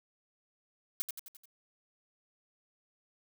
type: noise with echo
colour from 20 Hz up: blue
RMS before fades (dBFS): -33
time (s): 1-1.02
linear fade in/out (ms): 0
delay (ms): 87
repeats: 5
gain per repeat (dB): -5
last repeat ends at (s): 1.455
effects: none